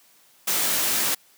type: noise with comb filter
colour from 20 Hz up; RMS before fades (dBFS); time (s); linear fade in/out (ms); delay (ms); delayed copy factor
white; -23; 0.47-1.15; 10; 17; +0.6
effects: white hiss -57 dBFS RMS until 1.37 s + high-pass 150 Hz 12 dB/octave